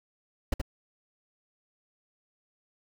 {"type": "noise with echo", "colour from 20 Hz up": "brown", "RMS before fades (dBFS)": -25, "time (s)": [0.52, 0.54], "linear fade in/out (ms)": 5, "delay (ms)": 75, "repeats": 1, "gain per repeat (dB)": -4, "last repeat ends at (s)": 0.615, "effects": []}